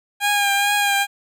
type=tone with vibrato; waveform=15% pulse; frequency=810 Hz; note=G#5; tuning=43 cents flat; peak=-10 dBFS; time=0.2-1.07 s; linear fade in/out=50 ms; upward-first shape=triangle; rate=2.3 Hz; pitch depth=33 cents each way; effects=none